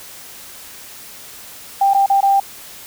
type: tone with dropouts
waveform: sine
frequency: 790 Hz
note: G5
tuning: 13 cents sharp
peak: -10 dBFS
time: 1.81-2.4 s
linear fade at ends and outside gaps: 5 ms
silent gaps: 1.936-1.946 / 2.062-2.099 / 2.207-2.228 s
effects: white hiss -37 dBFS RMS until 2.86 s